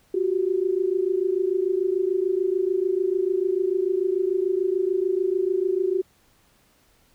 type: tone pair together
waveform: sine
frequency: 359.7 / 386.5 Hz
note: F#4 / G4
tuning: -49 / -24 cents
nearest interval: minor second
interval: 125 cents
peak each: -23 dBFS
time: 0.14-6.02 s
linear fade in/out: 5 ms
effects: pink hiss -61 dBFS RMS until 7.14 s